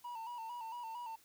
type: tone with vibrato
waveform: triangle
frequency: 932.3 Hz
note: A#5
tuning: in tune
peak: -40 dBFS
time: 0.04-1.16 s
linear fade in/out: 10 ms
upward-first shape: square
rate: 4.4 Hz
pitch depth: 62 cents each way
effects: white hiss -66 dBFS RMS until 1.24 s